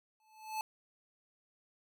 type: tone with exponential growth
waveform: square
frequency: 869 Hz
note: A5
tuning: 22 cents flat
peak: -33 dBFS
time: 0.2-0.61 s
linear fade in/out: 1 ms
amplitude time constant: 87 ms
effects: none